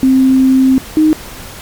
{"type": "tone pair in turn", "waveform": "sine", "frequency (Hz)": [262.6, 310.6], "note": ["C4", "D#4"], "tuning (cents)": [6, -3], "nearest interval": "minor third", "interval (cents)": 291, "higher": "second", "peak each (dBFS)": -5, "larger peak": "neither", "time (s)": [[0.03, 0.78], [0.97, 1.13]], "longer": "first", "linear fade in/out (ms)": 0, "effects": ["pink hiss -30 dBFS RMS until 1.61 s", "MP3 96 kbps"]}